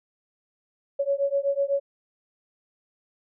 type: beating tone pair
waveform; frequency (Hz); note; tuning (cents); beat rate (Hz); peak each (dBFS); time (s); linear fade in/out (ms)
sine; 554.4 / 562.4; C#5 / C#5; 0 / +25; 8; -25; 0.99-1.8; 10
effects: none